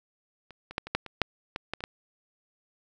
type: clicks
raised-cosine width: 0.3 ms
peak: -30 / -25 / -12 / -23 / -9 / -24 / -6 / -16 / -15 / -26 / -14 dBFS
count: 11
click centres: 0.507 / 0.71 / 0.781 / 0.87 / 0.95 / 1.063 / 1.217 / 1.561 / 1.736 / 1.806 / 1.839 s
effects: none